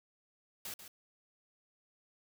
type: noise with echo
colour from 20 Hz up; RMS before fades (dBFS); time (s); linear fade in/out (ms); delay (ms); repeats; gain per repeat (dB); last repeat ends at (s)
white; -43; 0.65-0.74; 2; 140; 1; -9; 0.88
effects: none